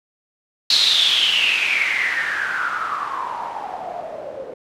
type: noise with low-pass filter sweep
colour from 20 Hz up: blue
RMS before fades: -21 dBFS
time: 0.7-4.54 s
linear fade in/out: 5 ms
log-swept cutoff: 4200 to 500 Hz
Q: 9.5
effects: none